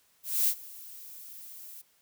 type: noise with ADSR envelope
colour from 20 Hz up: violet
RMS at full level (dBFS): -24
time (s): 0.23-1.82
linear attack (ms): 240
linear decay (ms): 76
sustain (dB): -22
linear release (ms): 14
effects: white hiss -67 dBFS RMS until 2.01 s